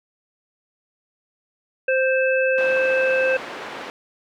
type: harmonic tone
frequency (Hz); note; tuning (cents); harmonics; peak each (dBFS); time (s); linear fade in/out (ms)
523.3; C5; 0; 1 / 3 / 5; -18 / -23 / -25; 1.88-3.37; 5
type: band-pass noise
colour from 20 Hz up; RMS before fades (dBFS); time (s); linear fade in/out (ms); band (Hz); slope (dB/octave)
pink; -34; 2.58-3.9; 0; 380 to 2600; 12
effects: none